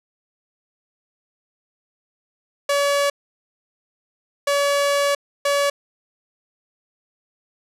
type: tone bursts at uneven times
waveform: sawtooth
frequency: 568 Hz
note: C#5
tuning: 42 cents sharp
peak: -13 dBFS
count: 3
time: 2.69-3.1 / 4.47-5.15 / 5.45-5.7 s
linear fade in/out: 5 ms
effects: low-pass 11000 Hz 12 dB/octave